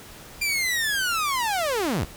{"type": "linear sweep", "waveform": "sawtooth", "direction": "down", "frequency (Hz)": [2400, 52], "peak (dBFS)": -19, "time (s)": [0.41, 2.05], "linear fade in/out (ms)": 10, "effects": ["pink hiss -44 dBFS RMS until 2.16 s"]}